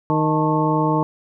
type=harmonic tone with a mistuned harmonic; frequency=155.56 Hz; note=D#3; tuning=in tune; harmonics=1 / 2 / 3 / 4 / 6 / 7; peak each=-21 / -21 / -25 / -27 / -22 / -25 dBFS; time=0.1-1.03 s; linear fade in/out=0 ms; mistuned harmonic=6; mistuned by=-94 cents; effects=none